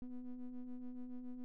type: ring-modulated tone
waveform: triangle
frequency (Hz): 123.47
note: B2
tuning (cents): 0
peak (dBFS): -38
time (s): 0.02-1.44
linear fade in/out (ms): 0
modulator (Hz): 127
effects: none